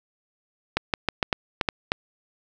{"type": "clicks", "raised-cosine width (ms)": 0.3, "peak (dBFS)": -5, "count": 8, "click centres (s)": [0.77, 0.938, 1.087, 1.228, 1.328, 1.612, 1.688, 1.919], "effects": []}